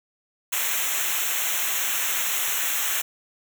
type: noise with comb filter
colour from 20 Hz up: white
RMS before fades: -25 dBFS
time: 0.52-3.02 s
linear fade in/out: 10 ms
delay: 0.21 ms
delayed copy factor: -1
effects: none